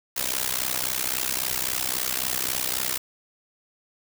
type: noise with amplitude modulation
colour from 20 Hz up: white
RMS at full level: -23 dBFS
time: 0.16-2.98 s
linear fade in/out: 10 ms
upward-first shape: sine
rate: 63.7 Hz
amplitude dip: 95%
effects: none